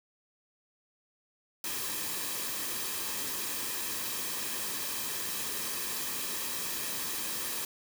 white noise with comb filter, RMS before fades -35 dBFS, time 1.64-7.65 s, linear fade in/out 2 ms, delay 1.4 ms, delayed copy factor -0.5, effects none

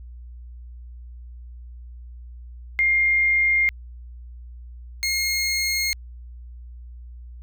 sine / 20% pulse tone pair in turn, 2118 / 2146 Hz, C7 / C7, +21 / +43 cents, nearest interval unison, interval 22 cents, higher second, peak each -16 dBFS, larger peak neither, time 2.79-3.69 / 5.03-5.93 s, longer neither, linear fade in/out 0 ms, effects added 60 Hz sine -37 dBFS peak until 7.42 s

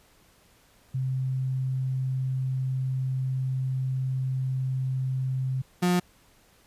sine / 35% pulse tone pair in turn, 130.81 / 178.37 Hz, C3 / F3, 0 / +37 cents, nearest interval perfect fourth, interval 537 cents, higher second, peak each -25 / -19 dBFS, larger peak second, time 0.94-5.62 / 5.82-6 s, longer first, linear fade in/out 10 ms, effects pink hiss -60 dBFS RMS until 6.66 s + resampled to 32000 Hz

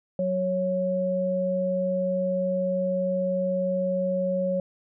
sine tone pair together, 185 / 551.8 Hz, F#3 / C#5, 0 / -8 cents, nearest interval octave + perfect fifth, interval 1892 cents, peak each -28 / -24 dBFS, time 0.19-4.6 s, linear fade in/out 2 ms, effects none

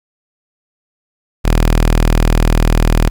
sawtooth tone, 40.05 Hz, E1, 49 cents flat, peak -5 dBFS, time 1.44-3.1 s, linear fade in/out 20 ms, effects 7-bit

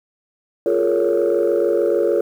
sine chord, Bb minor seventh, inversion second, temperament just, 349.6 / 419.5 / 466.2 / 559.4 Hz, F4 / Ab4 / Bb4 / Db5, +2 / +17 / 0 / +16 cents, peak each -19 dBFS, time 0.66-2.21 s, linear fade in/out 2 ms, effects tanh soft clip ceiling -9 dBFS + 8-bit

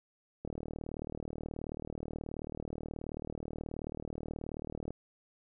click train, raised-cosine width 2 ms, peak -26 dBFS, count 173, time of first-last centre 0.45-4.906 s, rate 38.6 Hz, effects none

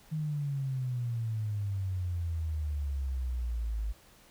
sine exponential sweep, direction down, 158 to 51.91 Hz, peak -30 dBFS, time 0.11-3.93 s, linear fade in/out 20 ms, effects pink hiss -59 dBFS RMS until 4.3 s

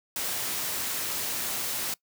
white noise, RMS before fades -31 dBFS, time 0.16-1.94 s, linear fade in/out 2 ms, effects noise-tail reverb RT60 0.1 s tail -22 dB re dry + high-pass 80 Hz 12 dB/octave

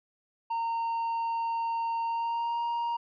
triangle tone with pitch glide, 920 to 938.8 Hz, A#5 to A#5, -23 to +12 cents, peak -26 dBFS, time 0.5-2.97 s, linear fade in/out 10 ms, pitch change +35 cents, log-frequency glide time 2.03-2.62 s, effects resampled to 11025 Hz

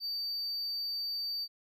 triangle tone, 4613 Hz, D8, 32 cents flat, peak -32 dBFS, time 0-1.48 s, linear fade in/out 50 ms, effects none

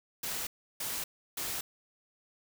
white noise bursts, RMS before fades -36 dBFS, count 3, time 0.23-1.61 s, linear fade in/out 5 ms, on 240 ms, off 330 ms, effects none

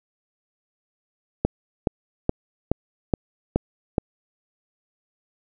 click train, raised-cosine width 2 ms, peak -5 dBFS, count 7, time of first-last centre 1.45-3.982 s, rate 2.37 Hz, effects none

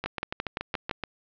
two click trains, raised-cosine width 0.3 ms, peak -14 / -12 dBFS, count 8 / 6, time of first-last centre 0.04-1.037 / 0.06-0.912 s, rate 7.02 / 5.87 Hz, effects low-pass 4000 Hz 12 dB/octave

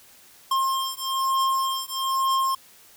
square beating tone pair, 1064 / 1065.1 Hz, C6 / C6, +29 / +30 cents, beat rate 1.1 Hz, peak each -26 dBFS, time 0.51-2.55 s, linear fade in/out 5 ms, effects white hiss -52 dBFS RMS until 2.96 s

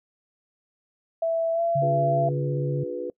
sine tone with pitch glide, 660 to 675.8 Hz, E5 to E5, +2 to +43 cents, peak -21 dBFS, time 1.22-2.29 s, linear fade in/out 5 ms, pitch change +41 cents, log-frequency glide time 1.53-1.61 s
sine tone with vibrato, 142 Hz, C#3, 42 cents sharp, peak -24 dBFS, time 1.75-2.84 s, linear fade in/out 10 ms, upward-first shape square, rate 16 Hz, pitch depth 16 cents each way
sine chord, D diminished seventh, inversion none, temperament equal with one note detuned, 293.7 / 357.8 / 415.3 / 493.9 Hz, D4 / F4 / Ab4 / Cb5, 0 / +42 / 0 / 0 cents, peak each -37 / -33 / -37 / -31 dBFS, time 1.82-3.1 s, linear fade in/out 2 ms
effects noise-tail reverb RT60 0.1 s tail -23 dB re dry

